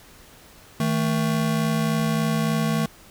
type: tone pair together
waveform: square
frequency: 158.57 / 222 Hz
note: D#3 / A3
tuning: +33 / +16 cents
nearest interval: tritone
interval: 583 cents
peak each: -24 dBFS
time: 0.8-2.86 s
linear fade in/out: 2 ms
effects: pink hiss -49 dBFS RMS until 3.1 s